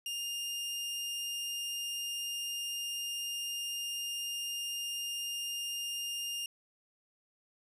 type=tone; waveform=sawtooth; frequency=2813 Hz; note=F7; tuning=12 cents sharp; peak=-32 dBFS; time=0.06-6.46 s; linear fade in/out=2 ms; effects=resampled to 32000 Hz